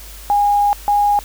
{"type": "tone pair in turn", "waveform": "sine", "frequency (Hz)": [818, 820.9], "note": ["G#5", "G#5"], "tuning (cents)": [-26, -20], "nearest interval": "unison", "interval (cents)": 6, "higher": "second", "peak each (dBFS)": -11, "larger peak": "neither", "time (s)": [[0.3, 0.73], [0.88, 1.19]], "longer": "first", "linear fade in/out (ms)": 0, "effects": ["added 50 Hz sine -35 dBFS peak until 1.24 s", "white hiss -38 dBFS RMS until 1.24 s"]}